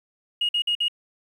sine tone bursts, 2872 Hz, F7, 48 cents sharp, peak -19 dBFS, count 4, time 0.41-0.883 s, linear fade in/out 5 ms, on 80 ms, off 51 ms, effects tanh soft clip ceiling -16 dBFS + 9-bit

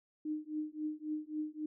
sine tone with tremolo, 306.1 Hz, D#4, 28 cents flat, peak -32 dBFS, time 0.25-1.66 s, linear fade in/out 5 ms, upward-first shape triangle, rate 3.7 Hz, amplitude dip 100%, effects none

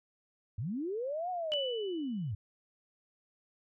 sine linear two-way sweep, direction up then down, 89 to 742 to 89 Hz, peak -33 dBFS, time 0.58-2.35 s, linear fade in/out 5 ms, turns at 1.3 s
clicks, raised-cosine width 0.2 ms, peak -29 dBFS, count 2, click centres 1.519 / 1.536 s
sine tone with exponential decay, 2973 Hz, F#7, 8 cents sharp, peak -29 dBFS, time 1.52-2.31 s, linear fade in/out 1 ms, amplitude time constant 170 ms
effects none

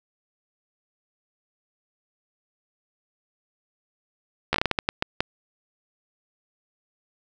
slowing click train, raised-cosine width 0.3 ms, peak -5 dBFS, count 11, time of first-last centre 4.53-5.205 s, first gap 13 ms, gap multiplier 1.34, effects none

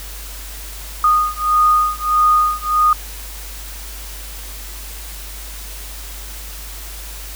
sine beating tone pair, 1232 / 1233.6 Hz, D#6 / D#6, -17 / -15 cents, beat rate 1.6 Hz, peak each -15 dBFS, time 1.04-2.93 s, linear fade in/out 2 ms, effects added 50 Hz sine -31 dBFS peak until 7.35 s + white hiss -34 dBFS RMS until 7.35 s

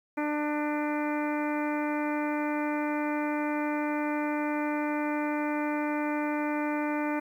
harmonic tone with a mistuned harmonic, 298 Hz, D4, 25 cents sharp, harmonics 1 / 2 / 3 / 4 / 5 / 6 / 7 / 8, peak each -29 / -35 / -35 / -41 / -40 / -44 / -42 / -42 dBFS, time 0.17-7.2 s, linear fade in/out 10 ms, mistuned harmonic 7, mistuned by -29 cents, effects 10-bit

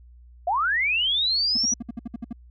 sine linear sweep, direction up, 650 to 5920 Hz, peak -20 dBFS, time 0.47-1.74 s, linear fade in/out 5 ms
triangle tone bursts, 233.1 Hz, A#3, in tune, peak -26 dBFS, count 10, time 1.55-2.329 s, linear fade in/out 5 ms, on 23 ms, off 61 ms
effects added 60 Hz sine -46 dBFS peak until 2.5 s

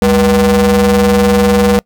45% pulse ring-modulated tone, 140.8 Hz, C#3, 27 cents sharp, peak -4 dBFS, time 0.02-1.79 s, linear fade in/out 0 ms, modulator 342 Hz, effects noise-tail reverb RT60 0.1 s tail -25 dB re dry

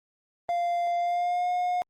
triangle tone with pitch glide, 695 to 717.8 Hz, F5 to F5, -9 to +47 cents, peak -22 dBFS, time 0.49-1.82 s, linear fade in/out 0 ms, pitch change +56 cents, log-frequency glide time 0.97-1.5 s, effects Opus 24 kbps

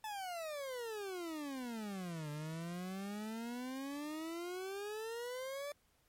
40% pulse exponential two-way sweep, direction down then up, 880 to 146.83 to 586 Hz, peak -40 dBFS, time 0.04-5.72 s, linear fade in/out 2 ms, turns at 2.3 s, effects pink hiss -74 dBFS RMS until 6.08 s + MP3 64 kbps

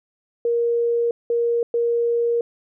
sine tone bursts at uneven times, 470.3 Hz, A#4, 15 cents sharp, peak -17 dBFS, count 3, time 0.45-1.11 / 1.3-1.63 / 1.74-2.41 s, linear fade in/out 2 ms, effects none

